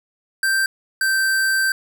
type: tone pair in turn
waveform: square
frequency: 1568 / 1559 Hz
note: G6 / G6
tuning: 0 / -10 cents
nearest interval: unison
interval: 10 cents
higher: first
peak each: -17 dBFS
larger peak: neither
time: 0.43-0.66 / 1.01-1.72 s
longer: second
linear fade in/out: 2 ms
effects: none